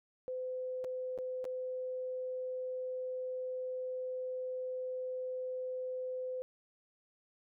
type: tone with dropouts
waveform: sine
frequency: 510 Hz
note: C5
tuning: 44 cents flat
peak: -36 dBFS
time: 0.28-6.42 s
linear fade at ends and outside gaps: 0 ms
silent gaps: 0.842-0.846 / 1.177-1.187 / 1.443-1.452 s
effects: none